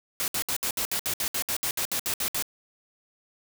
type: noise bursts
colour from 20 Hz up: white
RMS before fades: -28 dBFS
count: 16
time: 0.2-2.424 s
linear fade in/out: 0 ms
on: 79 ms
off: 64 ms
effects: none